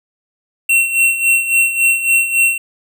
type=tone with tremolo; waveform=square; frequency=2721 Hz; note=F7; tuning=46 cents flat; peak=-9 dBFS; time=0.69-2.58 s; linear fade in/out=5 ms; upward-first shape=sine; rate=3.6 Hz; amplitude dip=70%; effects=none